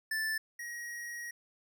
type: tone pair in turn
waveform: square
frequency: 1760 / 1894.3 Hz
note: A6 / A#6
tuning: 0 / +27 cents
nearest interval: minor second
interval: 127 cents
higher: second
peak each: -32 / -40 dBFS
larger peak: first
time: 0.11-0.38 / 0.59-1.31 s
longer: second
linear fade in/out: 5 ms
effects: none